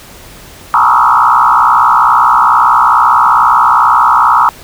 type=tone with frequency modulation; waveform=sine; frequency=1108.7 Hz; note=C#6; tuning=in tune; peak=-4 dBFS; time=0.74-4.49 s; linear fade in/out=0 ms; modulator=62.3 Hz; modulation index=3.9; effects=pink hiss -34 dBFS RMS until 4.63 s